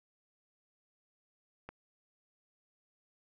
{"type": "click", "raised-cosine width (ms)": 0.5, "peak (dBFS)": -29, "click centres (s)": 1.69, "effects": []}